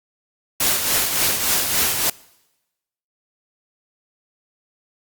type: noise with tremolo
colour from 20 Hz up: white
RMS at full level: -17 dBFS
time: 0.6-2.1 s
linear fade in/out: 5 ms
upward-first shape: triangle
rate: 3.5 Hz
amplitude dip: 55%
effects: noise-tail reverb RT60 1.0 s tail -23 dB re dry + Opus 48 kbps